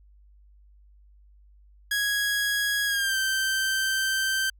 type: tone with pitch glide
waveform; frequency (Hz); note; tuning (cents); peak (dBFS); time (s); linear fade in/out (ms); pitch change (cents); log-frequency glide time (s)
sawtooth; 1659 to 1556.9; G#6 to G6; -2 to -12; -20; 1.91-4.5; 5; -110; 2.86-3.17
effects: added 50 Hz sine -52 dBFS peak until 4.59 s